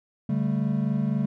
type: chord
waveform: triangle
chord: D suspended fourth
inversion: none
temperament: equal with one note detuned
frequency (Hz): 143.81 / 196 / 220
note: D3 / G3 / A3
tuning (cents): -36 / 0 / 0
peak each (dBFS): -25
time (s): 0.29-1.26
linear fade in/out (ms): 5
effects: none